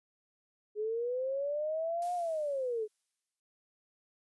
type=linear two-way sweep; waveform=sine; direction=up then down; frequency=415.3 to 718 to 415.3 Hz; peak=-31 dBFS; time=0.75-2.88 s; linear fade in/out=50 ms; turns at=2.14 s
type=noise with exponential decay; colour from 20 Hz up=blue; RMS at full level=-49 dBFS; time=2.02-3.4 s; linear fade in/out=0 ms; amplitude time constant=300 ms
effects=resampled to 24000 Hz